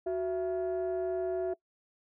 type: tone pair together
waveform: sine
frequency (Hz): 370 / 666.7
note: F#4 / E5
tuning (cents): 0 / +19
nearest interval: minor seventh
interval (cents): 1019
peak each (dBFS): -29 / -32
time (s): 0.06-1.54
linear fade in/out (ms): 10
effects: noise-tail reverb RT60 0.1 s tail -22 dB re dry + tanh soft clip ceiling -26 dBFS